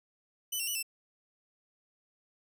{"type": "tone with pitch steps", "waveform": "10% pulse", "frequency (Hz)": [2994, 2732, 2949, 2672], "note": ["F#7", "F7", "F#7", "E7"], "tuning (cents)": [20, -39, -6, 23], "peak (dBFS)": -24, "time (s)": [0.52, 0.828], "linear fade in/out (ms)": 10, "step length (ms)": 77, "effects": []}